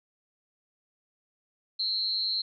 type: tone with amplitude modulation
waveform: sine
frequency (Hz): 4150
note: C8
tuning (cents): -15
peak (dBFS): -22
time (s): 1.79-2.42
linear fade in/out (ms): 10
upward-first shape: sine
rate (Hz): 209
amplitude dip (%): 100
effects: none